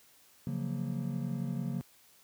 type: chord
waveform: triangle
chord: Gb major seventh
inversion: second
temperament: just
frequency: 138.75 / 173.43 / 185 / 231.2 Hz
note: Db3 / F3 / Gb3 / Bb3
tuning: +2 / -12 / 0 / -14 cents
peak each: -34 / -37 / -38 / -36 dBFS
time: 0.47-1.81 s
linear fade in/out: 0 ms
effects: white hiss -62 dBFS RMS until 2.23 s + high-pass 60 Hz 12 dB/octave